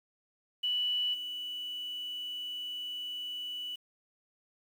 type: tone with level steps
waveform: sine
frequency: 2960 Hz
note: F#7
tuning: in tune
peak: -28 / -36 dBFS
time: 0.63-3.76 s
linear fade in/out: 10 ms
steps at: 1.13 s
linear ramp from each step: 20 ms
effects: 9-bit